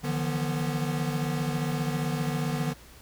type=tone cluster; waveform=square; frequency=149.7 / 164.8 / 177.2 / 244.1 Hz; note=D3 / E3 / F3 / B3; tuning=+33 / 0 / +25 / -20 cents; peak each=-30 / -35 / -37 / -34 dBFS; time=0.03-2.74 s; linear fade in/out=20 ms; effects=added 60 Hz sine -52 dBFS peak until 3.01 s + pink hiss -52 dBFS RMS until 3.01 s